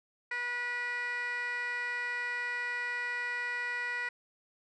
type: tone with band-pass filter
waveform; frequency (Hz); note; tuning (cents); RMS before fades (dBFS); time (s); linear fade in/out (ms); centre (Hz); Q
15% pulse; 486; B4; -28; -35; 0.31-4.09; 5; 2000; 3.5
effects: resampled to 22050 Hz